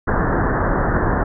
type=low-pass noise; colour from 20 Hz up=pink; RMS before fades=-18 dBFS; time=0.07-1.24 s; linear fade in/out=10 ms; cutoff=1800 Hz; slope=96 dB/octave; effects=none